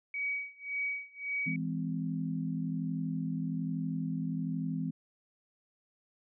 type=tone with tremolo; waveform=sine; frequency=2265 Hz; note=C#7; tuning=37 cents sharp; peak=-30 dBFS; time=0.14-1.56 s; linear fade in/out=2 ms; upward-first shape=sine; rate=1.8 Hz; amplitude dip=95%
type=chord; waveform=sine; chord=E augmented; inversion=none; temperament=just; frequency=164.81 / 206 / 257.5 Hz; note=E3 / G#3 / B#3; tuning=0 / -14 / -28 cents; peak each=-34 / -39 / -36 dBFS; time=1.46-4.91 s; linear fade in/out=10 ms
effects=none